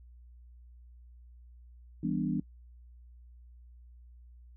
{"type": "chord", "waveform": "sine", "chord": "E minor seventh", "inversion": "none", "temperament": "equal with one note detuned", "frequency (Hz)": [164.81, 197.93, 246.9, 293.7], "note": ["E3", "G3", "B3", "D4"], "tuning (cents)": [0, 17, 0, 0], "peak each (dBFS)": -34, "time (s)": [2.03, 2.4], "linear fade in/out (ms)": 5, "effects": ["noise-tail reverb RT60 0.1 s tail -22 dB re dry", "added 60 Hz sine -51 dBFS peak until 4.56 s"]}